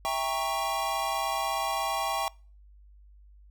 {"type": "chord", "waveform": "square", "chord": "E diminished seventh", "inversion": "none", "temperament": "equal with one note detuned", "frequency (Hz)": [659.3, 795.4, 932.3, 1108.7], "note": ["E5", "G5", "Bb5", "Db6"], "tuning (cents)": [0, 25, 0, 0], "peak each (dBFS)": [-35, -32, -36, -33], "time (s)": [0.05, 2.28], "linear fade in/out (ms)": 0, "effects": ["noise-tail reverb RT60 0.4 s tail -25 dB re dry", "added 50 Hz sine -51 dBFS peak until 3.5 s"]}